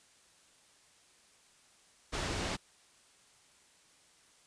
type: low-pass noise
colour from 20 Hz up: pink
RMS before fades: -36 dBFS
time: 2.12-2.57 s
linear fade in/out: 20 ms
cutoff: 6800 Hz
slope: 12 dB/octave
effects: white hiss -64 dBFS RMS until 4.46 s + resampled to 22050 Hz